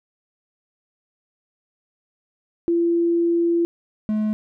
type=tone pair in turn; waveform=sine / triangle; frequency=339.9 / 214.1 Hz; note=F4 / A3; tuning=-47 / -47 cents; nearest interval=minor sixth; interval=800 cents; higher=first; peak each=-16 / -17 dBFS; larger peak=first; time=2.68-3.65 / 4.09-4.33 s; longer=first; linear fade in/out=0 ms; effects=none